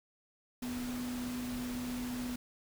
sine tone in noise, 246.9 Hz, B3, in tune, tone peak -36 dBFS, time 0.62-2.36 s, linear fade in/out 5 ms, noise pink, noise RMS -45 dBFS, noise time 0.62-2.36 s, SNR +6 dB, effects none

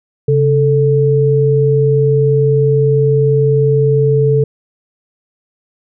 sine tone pair together, 137 / 440 Hz, C#3 / A4, -20 / 0 cents, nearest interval octave + minor sixth, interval 2020 cents, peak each -11 dBFS, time 0.28-4.44 s, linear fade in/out 5 ms, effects none

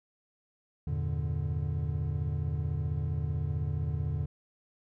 triangle chord, E half-diminished seventh, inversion none, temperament equal, 82.41 / 98 / 116.54 / 146.83 Hz, E2 / G2 / Bb2 / D3, 0 / 0 / 0 / 0 cents, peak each -31 / -37 / -35 / -31 dBFS, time 0.87-4.26 s, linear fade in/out 5 ms, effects none

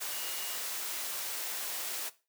sine tone in noise, 2863 Hz, F7, 42 cents sharp, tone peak -45 dBFS, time 0.11-0.57 s, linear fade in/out 20 ms, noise white, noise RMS -37 dBFS, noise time 0-2.1 s, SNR -11 dB, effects noise-tail reverb RT60 0.3 s tail -17 dB re dry + high-pass 400 Hz 12 dB/octave

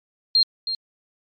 sine tone with echo, 4198 Hz, C8, 5 cents sharp, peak -13 dBFS, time 0.35-0.43 s, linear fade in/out 2 ms, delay 320 ms, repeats 1, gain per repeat -10 dB, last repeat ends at 0.75 s, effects MP3 48 kbps

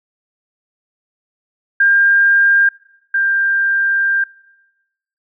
sine tone pair in turn, 1602 / 1589.1 Hz, G6 / G6, +37 / +23 cents, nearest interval unison, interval 14 cents, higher first, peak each -8 / -12 dBFS, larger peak first, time 1.8-2.69 / 3.14-4.24 s, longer second, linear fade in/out 5 ms, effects noise-tail reverb RT60 1.0 s tail -23 dB re dry

